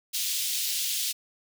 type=high-pass noise; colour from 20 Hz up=pink; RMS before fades=-29 dBFS; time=0.13-1.13 s; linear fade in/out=20 ms; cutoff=3100 Hz; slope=24 dB/octave; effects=none